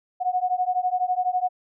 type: beating tone pair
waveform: sine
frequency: 725 / 737 Hz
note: F#5 / F#5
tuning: -35 / -7 cents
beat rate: 12 Hz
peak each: -24 dBFS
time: 0.2-1.49 s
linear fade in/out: 20 ms
effects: none